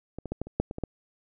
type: clicks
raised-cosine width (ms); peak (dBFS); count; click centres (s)
2; -23 / -22 / -17 / -17 / -29 / -10 / -21 / -22 / -15; 9; 0.186 / 0.257 / 0.32 / 0.416 / 0.47 / 0.6 / 0.711 / 0.784 / 0.837
effects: none